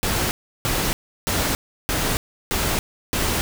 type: noise bursts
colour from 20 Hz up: pink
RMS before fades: -22 dBFS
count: 6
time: 0.03-3.41 s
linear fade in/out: 0 ms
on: 280 ms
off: 340 ms
effects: none